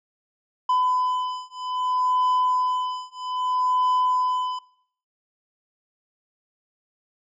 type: beating tone pair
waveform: triangle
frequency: 1006 / 1006.62 Hz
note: B5 / B5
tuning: +32 / +33 cents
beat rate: 0.62 Hz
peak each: -22 dBFS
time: 0.69-4.59 s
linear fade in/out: 5 ms
effects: noise-tail reverb RT60 0.6 s tail -21 dB re dry + resampled to 16000 Hz